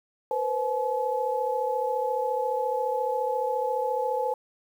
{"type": "tone cluster", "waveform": "sine", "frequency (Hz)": [480.6, 515, 856], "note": ["B4", "C5", "A5"], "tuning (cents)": [-47, -28, -48], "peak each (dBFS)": [-31, -28, -28], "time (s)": [0.31, 4.34], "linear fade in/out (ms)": 2, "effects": ["9-bit"]}